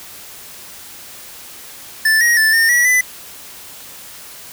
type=tone with pitch steps; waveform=square; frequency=1761 / 1889 / 1759 / 1820 / 1934 / 2001 Hz; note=A6 / A#6 / A6 / A#6 / B6 / B6; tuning=+1 / +22 / -1 / -42 / -37 / +22 cents; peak=-11 dBFS; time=2.05-3.01 s; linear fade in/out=5 ms; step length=160 ms; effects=white hiss -36 dBFS RMS until 4.52 s